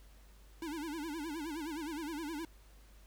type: tone with vibrato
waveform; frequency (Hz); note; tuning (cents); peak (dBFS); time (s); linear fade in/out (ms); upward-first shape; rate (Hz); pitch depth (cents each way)
square; 311.1; D#4; 0; -39; 0.62-2.45; 2; sine; 9.6; 150
effects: added 50 Hz sine -56 dBFS peak until 3.06 s + pink hiss -65 dBFS RMS until 3.06 s